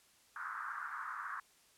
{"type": "band-pass noise", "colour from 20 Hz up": "pink", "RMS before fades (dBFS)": -43, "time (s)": [0.36, 1.4], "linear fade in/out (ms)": 2, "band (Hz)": [1100, 1600], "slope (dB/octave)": 48, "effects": ["white hiss -67 dBFS RMS until 1.77 s", "low-pass 11000 Hz 12 dB/octave"]}